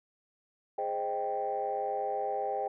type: chord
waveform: sine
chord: Ab major seventh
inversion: none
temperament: equal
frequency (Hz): 415.3 / 523.3 / 622.3 / 784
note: Ab4 / C5 / Eb5 / G5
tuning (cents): 0 / 0 / 0 / 0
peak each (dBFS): -37 / -36 / -37 / -32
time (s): 0.78-2.68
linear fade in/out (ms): 5
effects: tanh soft clip ceiling -22 dBFS